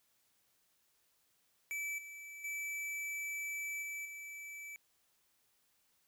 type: tone with level steps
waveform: square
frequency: 2310 Hz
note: D7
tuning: 29 cents flat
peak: -38 / -48 / -39 / -41 / -46 dBFS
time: 1.71-4.76 s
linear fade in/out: 0 ms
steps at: 1.98 / 2.44 / 3.82 / 4.05 s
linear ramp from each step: 5 ms
effects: white hiss -75 dBFS RMS until 6.07 s